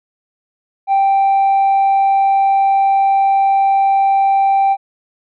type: tone with tanh clipping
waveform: triangle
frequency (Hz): 784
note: G5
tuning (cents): 0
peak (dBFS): -10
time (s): 0.87-4.77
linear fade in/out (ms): 50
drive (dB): 6
effects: none

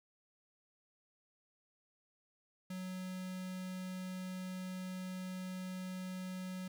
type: tone with notch filter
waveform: square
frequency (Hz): 185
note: F#3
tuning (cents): 0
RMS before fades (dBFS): -43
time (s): 2.7-6.68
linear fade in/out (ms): 5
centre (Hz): 750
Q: 1.3
effects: 12-bit

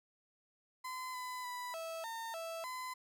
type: tone with pitch steps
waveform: 35% pulse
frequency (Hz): 1022 / 1005 / 988 / 654 / 910 / 659 / 1017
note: C6 / B5 / B5 / E5 / A#5 / E5 / C6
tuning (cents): -41 / +30 / 0 / -14 / -42 / -1 / -50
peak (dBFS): -39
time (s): 0.84-2.94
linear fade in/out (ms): 10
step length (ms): 300
effects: none

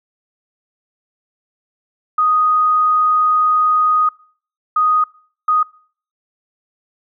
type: tone bursts at uneven times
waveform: sine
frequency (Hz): 1244.5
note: D#6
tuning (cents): 0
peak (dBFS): -11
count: 3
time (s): 2.18-4.09 / 4.76-5.04 / 5.48-5.63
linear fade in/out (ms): 5
effects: noise-tail reverb RT60 0.5 s tail -24 dB re dry

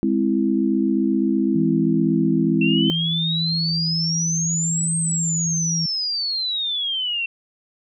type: chord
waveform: sine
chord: Ab augmented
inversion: none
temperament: equal with one note detuned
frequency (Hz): 206.2 / 261.6 / 329.6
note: Ab3 / C4 / E4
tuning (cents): -12 / 0 / 0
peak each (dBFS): -21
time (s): 0.03-2.9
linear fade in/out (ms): 0
type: tone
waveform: sine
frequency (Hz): 164.4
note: E3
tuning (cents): -4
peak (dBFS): -22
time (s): 1.55-5.86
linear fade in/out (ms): 5
type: exponential two-way sweep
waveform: sine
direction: up then down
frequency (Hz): 2691 to 8430 to 2691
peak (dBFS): -21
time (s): 2.61-7.26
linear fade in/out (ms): 5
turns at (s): 4.97
effects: none

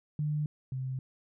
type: tone pair in turn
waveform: sine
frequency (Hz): 150 / 130.71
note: D3 / C3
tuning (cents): +37 / -1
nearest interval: major second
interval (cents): 238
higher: first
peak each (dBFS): -28 / -32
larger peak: first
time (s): 0.19-0.46 / 0.72-0.99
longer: neither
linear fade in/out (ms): 2
effects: none

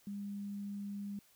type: tone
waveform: sine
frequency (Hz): 201.8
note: G#3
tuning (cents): -49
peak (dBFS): -39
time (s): 0.07-1.19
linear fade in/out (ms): 2
effects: white hiss -67 dBFS RMS until 1.35 s

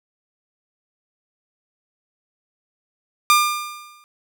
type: tone with exponential decay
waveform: sawtooth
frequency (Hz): 1200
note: D6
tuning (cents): +37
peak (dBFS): -6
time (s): 3.3-4.04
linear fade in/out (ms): 0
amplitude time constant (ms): 160
effects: none

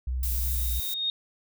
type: tone with vibrato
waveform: sine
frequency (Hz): 61.74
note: B1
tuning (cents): 0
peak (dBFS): -26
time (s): 0.07-0.8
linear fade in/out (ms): 5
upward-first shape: sine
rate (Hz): 2.8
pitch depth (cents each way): 53
type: noise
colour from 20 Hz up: violet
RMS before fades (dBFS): -32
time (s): 0.23-0.94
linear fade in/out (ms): 2
type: tone with exponential growth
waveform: sine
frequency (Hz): 3709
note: A#7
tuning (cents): -9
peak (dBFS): -23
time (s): 0.27-1.1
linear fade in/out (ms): 1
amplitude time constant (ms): 180
effects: none

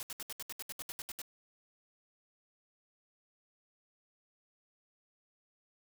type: noise bursts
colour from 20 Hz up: white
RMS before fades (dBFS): -42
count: 13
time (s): 0-1.217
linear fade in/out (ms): 0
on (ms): 29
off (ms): 70
effects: none

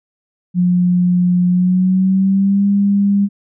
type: tone with pitch glide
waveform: sine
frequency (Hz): 178.6 to 200.5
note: F3 to G3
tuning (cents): +39 to +39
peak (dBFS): -10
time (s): 0.54-3.29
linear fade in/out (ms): 50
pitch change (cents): +200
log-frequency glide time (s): 1.48-2.66
effects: none

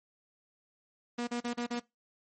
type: tone bursts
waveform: sawtooth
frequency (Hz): 239.9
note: A#3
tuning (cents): +50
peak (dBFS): -28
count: 5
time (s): 1.18-1.798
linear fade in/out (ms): 10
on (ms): 94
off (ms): 37
effects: noise-tail reverb RT60 0.2 s tail -21 dB re dry + MP3 32 kbps

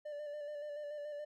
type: tone with vibrato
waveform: triangle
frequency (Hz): 590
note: D5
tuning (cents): +8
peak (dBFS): -39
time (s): 0.05-1.25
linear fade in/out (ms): 10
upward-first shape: square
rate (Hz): 7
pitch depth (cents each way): 26
effects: none

